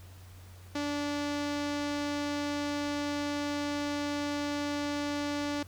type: tone with low-pass filter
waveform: sawtooth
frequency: 290.4 Hz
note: D4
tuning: 19 cents flat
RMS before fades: -33 dBFS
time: 0.75-5.63 s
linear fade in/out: 5 ms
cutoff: 5600 Hz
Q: 1.3
effects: added 91 Hz sine -48 dBFS peak until 5.67 s + pink hiss -57 dBFS RMS until 5.67 s